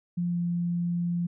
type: tone with pitch glide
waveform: sine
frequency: 174.61 to 173.2 Hz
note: F3 to F3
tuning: 0 to -14 cents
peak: -25 dBFS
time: 0.17-1.27 s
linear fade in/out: 10 ms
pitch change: -14 cents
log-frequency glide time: 0.28-0.38 s
effects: none